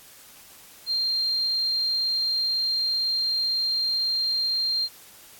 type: tone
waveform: sine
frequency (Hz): 4186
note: C8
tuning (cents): 0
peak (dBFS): -22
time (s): 0.86-4.89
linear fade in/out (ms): 50
effects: white hiss -49 dBFS RMS until 5.39 s + AAC 64 kbps